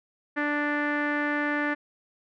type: tone with low-pass filter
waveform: sawtooth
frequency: 293.7 Hz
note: D4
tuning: in tune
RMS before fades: -27 dBFS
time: 0.36-1.75 s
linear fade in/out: 20 ms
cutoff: 1800 Hz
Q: 5.2
effects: none